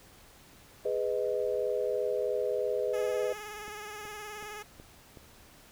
sine chord, G# minor, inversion none, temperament just, 415.3 / 498.4 / 623 Hz, G#4 / B4 / D#5, 0 / +16 / +2 cents, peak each -32 / -31 / -34 dBFS, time 0.85-3.33 s, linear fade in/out 5 ms
10% pulse tone with vibrato, 420.6 Hz, G#4, 22 cents sharp, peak -32 dBFS, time 2.93-4.63 s, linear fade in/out 10 ms, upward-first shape sine, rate 19 Hz, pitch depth 40 cents each way
click train, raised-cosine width 2 ms, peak -35 dBFS, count 5, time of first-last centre 3.68-5.173 s, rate 2.68 Hz
effects pink hiss -56 dBFS RMS until 5.71 s

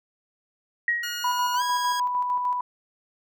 sine tone with exponential decay, 1894 Hz, A#6, 27 cents sharp, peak -18 dBFS, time 0.88-1.39 s, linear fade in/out 2 ms, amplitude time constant 110 ms
15% pulse tone with pitch glide, 1438 to 1642.3 Hz, F#6 to G#6, -50 to -20 cents, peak -23 dBFS, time 1.03-2 s, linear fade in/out 5 ms, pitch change +230 cents, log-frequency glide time 1.55-1.62 s
sine tone with tremolo, 987.8 Hz, B5, in tune, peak -21 dBFS, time 1.24-2.61 s, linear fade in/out 5 ms, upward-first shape square, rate 6.6 Hz, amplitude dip 35%
effects none

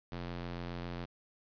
square tone with high-pass filter, 43.61 Hz, F1, 2 cents flat, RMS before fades -41 dBFS, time 0.11-1.06 s, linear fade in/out 20 ms, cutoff 91 Hz, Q 0.62, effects resampled to 11025 Hz + 10-bit

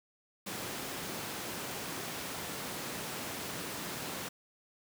pink high-pass noise, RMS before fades -40 dBFS, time 0.46-4.29 s, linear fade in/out 10 ms, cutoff 150 Hz, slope 12 dB/octave, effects none

